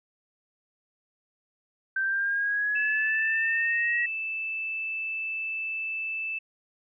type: linear sweep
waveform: sine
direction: up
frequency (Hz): 1553 to 1914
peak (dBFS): -24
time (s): 1.96-4.06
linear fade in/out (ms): 5
type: tone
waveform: sine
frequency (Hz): 2637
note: E7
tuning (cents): 0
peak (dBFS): -29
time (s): 2.75-6.39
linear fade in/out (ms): 10
effects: none